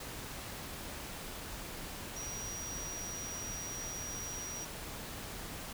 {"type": "tone in noise", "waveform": "sine", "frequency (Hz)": 5760, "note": "F#8", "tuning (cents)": -47, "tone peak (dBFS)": -41, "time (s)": [2.16, 4.65], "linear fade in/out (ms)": 5, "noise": "pink", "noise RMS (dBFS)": -44, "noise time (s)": [0, 5.73], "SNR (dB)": 0, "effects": []}